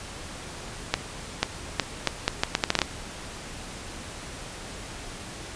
accelerating click train, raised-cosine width 0.2 ms, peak -3 dBFS, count 12, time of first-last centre 0.94-2.817 s, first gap 490 ms, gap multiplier 0.75, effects pink hiss -39 dBFS RMS until 5.55 s + resampled to 22050 Hz

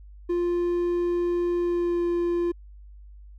triangle tone with pitch glide, 349.2 to 346.2 Hz, F4 to F4, 0 to -15 cents, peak -20 dBFS, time 0.29-2.52 s, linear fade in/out 10 ms, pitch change -15 cents, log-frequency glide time 1.59-2.04 s, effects added 50 Hz sine -43 dBFS peak until 3.38 s

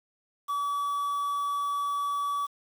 triangle tone with quantisation, 1144 Hz, D6, 46 cents flat, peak -25 dBFS, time 0.48-2.47 s, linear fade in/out 20 ms, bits 8, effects none

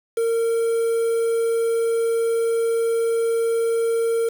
triangle tone with quantisation, 459.2 Hz, A#4, 26 cents flat, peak -16 dBFS, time 0.17-4.29 s, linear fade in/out 5 ms, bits 6, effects none

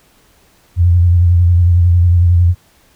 sine tone with vibrato, 87.31 Hz, F2, in tune, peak -6 dBFS, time 0.76-2.55 s, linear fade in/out 50 ms, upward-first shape sine, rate 11 Hz, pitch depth 45 cents each way, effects pink hiss -51 dBFS RMS until 2.95 s

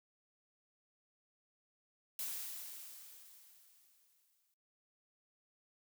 blue noise with exponential decay, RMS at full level -40 dBFS, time 2.19-4.54 s, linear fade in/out 1 ms, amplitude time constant 510 ms, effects noise-tail reverb RT60 0.5 s tail -24 dB re dry

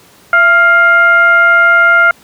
sine tone with frequency modulation, 1396.9 Hz, F6, in tune, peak -4 dBFS, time 0.33-2.11 s, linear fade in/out 2 ms, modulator 723 Hz, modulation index 0.6, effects pink hiss -43 dBFS RMS until 2.23 s + high-pass 100 Hz 12 dB/octave

